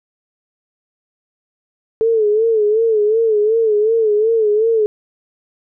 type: tone with vibrato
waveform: sine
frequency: 436.5 Hz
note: A4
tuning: 14 cents flat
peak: -11 dBFS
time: 2.01-4.86 s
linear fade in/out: 0 ms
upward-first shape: sine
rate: 2.7 Hz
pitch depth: 87 cents each way
effects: none